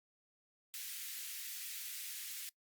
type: high-pass noise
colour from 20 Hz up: white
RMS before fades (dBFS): -45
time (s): 0.74-2.49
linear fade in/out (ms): 0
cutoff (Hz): 1800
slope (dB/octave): 24
effects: noise-tail reverb RT60 0.1 s tail -22 dB re dry + Opus 48 kbps